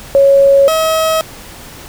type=tone pair in turn; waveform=sine / 30% pulse; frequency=553 / 639.7 Hz; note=C#5 / D#5; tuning=-4 / +48 cents; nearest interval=minor third; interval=252 cents; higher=second; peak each=-4 / -8 dBFS; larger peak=first; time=0.15-0.68 / 0.68-1.21 s; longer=neither; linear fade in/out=0 ms; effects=pink hiss -33 dBFS RMS until 1.88 s